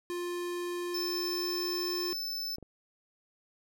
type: tone with pitch glide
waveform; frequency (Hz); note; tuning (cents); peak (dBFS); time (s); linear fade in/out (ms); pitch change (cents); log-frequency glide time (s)
square; 351.5 to 354.1; F4 to F4; +11 to +24; -34; 0.1-2.13; 0; +13; 0.9-1.9
type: tone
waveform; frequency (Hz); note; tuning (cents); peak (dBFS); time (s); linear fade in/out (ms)
square; 5274; E8; 0; -34; 0.94-2.56; 5
type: clicks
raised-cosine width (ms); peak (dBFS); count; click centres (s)
2; -34; 2; 2.584 / 2.627
effects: none